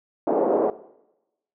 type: band-pass noise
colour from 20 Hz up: pink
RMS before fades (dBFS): -21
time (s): 0.27-0.7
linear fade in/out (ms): 2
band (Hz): 330 to 710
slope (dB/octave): 24
effects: noise-tail reverb RT60 0.9 s tail -18 dB re dry